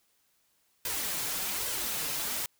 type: noise with flanger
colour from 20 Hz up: white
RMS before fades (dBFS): -33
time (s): 0.85-2.46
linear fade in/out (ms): 2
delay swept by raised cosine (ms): 1.9 to 6.8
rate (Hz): 1.2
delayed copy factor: +0.6
effects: white hiss -71 dBFS RMS until 2.59 s